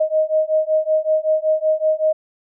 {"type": "beating tone pair", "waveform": "sine", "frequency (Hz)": [622.3, 627.6], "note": ["D#5", "D#5"], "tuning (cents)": [0, 15], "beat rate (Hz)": 5.3, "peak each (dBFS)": -18, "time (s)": [0, 2.13], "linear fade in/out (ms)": 10, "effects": []}